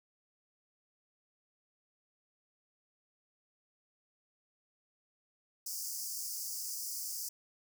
pink high-pass noise, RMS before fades -40 dBFS, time 5.66-7.29 s, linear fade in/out 5 ms, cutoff 4800 Hz, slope 96 dB/octave, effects none

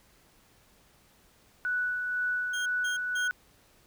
sine tone with tremolo, 1480 Hz, F#6, in tune, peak -26 dBFS, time 1.65-3.31 s, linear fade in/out 0 ms, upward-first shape sine, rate 2 Hz, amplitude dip 35%
25% pulse tone bursts, 3207 Hz, G7, 39 cents sharp, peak -32 dBFS, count 3, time 2.53-3.28 s, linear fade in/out 10 ms, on 130 ms, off 180 ms
effects pink hiss -62 dBFS RMS until 3.86 s

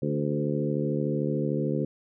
harmonic tone with a mistuned harmonic, 73.42 Hz, D2, in tune, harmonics 2 / 3 / 4 / 5 / 6 / 7, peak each -29 / -31 / -32 / -33 / -34 / -34 dBFS, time 0.02-1.85 s, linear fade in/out 5 ms, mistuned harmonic 6, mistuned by -16 cents, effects none

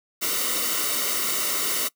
white noise with comb filter, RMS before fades -25 dBFS, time 0.21-1.89 s, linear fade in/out 20 ms, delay 1.2 ms, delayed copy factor -0.7, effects noise-tail reverb RT60 0.1 s tail -23 dB re dry + high-pass 200 Hz 12 dB/octave

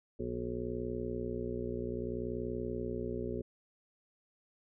harmonic tone, 60.6 Hz, B1, 32 cents flat, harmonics 1 / 2 / 3 / 4 / 6 / 7 / 8 / 9, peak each -44 / -44 / -49 / -41 / -40 / -40 / -53 / -47 dBFS, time 0.19-3.42 s, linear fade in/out 10 ms, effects none

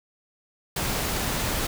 pink noise, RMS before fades -27 dBFS, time 0.76-1.67 s, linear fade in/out 5 ms, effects none

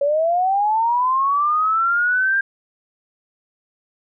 sine linear sweep, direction up, 554.4 to 1605 Hz, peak -15 dBFS, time 0.01-2.41 s, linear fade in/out 5 ms, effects none

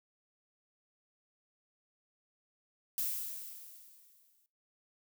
violet noise with exponential decay, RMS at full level -33 dBFS, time 2.98-4.46 s, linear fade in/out 1 ms, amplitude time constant 320 ms, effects noise-tail reverb RT60 0.3 s tail -20 dB re dry

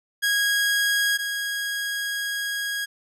sawtooth tone pair in turn, 1645 / 1645 Hz, G#6 / G#6, -17 / -17 cents, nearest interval unison, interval 0 cents, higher neither, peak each -16 / -22 dBFS, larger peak first, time 0.22-1.18 / 1.18-2.86 s, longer second, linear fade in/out 20 ms, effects resampled to 32000 Hz

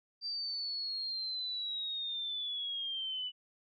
sine linear sweep, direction down, 4699 to 2959 Hz, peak -35 dBFS, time 0.21-3.32 s, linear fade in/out 50 ms, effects none

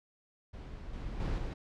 brown noise with level steps, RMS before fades -44 / -40 / -33 / -37 dBFS, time 0.53-1.54 s, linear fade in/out 10 ms, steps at 0.93 / 1.2 / 1.38 s, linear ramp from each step 2 ms, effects low-pass 5000 Hz 12 dB/octave

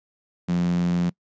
sawtooth tone with high-pass filter, 87.5 Hz, F2, 4 cents sharp, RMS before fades -22 dBFS, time 0.48-1.1 s, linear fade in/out 10 ms, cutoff 180 Hz, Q 6.6, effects noise-tail reverb RT60 0.1 s tail -24 dB re dry + resampled to 16000 Hz

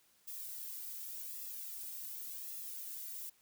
violet noise with flanger, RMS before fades -45 dBFS, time 0.27-3.3 s, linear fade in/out 10 ms, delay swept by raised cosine 1.3 to 2.3 ms, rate 0.88 Hz, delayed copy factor -1, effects white hiss -70 dBFS RMS until 3.41 s

